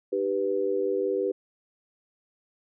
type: tone cluster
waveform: sine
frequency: 306.1 / 391.6 / 492.5 Hz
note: D#4 / G4 / B4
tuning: -28 / -2 / -5 cents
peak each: -34 / -26 / -28 dBFS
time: 0.12-1.32 s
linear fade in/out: 10 ms
effects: none